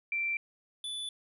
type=tone pair in turn; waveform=sine / square; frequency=2349 / 3478 Hz; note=D7 / A7; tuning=0 / -21 cents; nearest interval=perfect fifth; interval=679 cents; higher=second; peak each=-29 / -36 dBFS; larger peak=first; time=0.12-0.37 / 0.84-1.09 s; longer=neither; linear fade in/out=2 ms; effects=resampled to 32000 Hz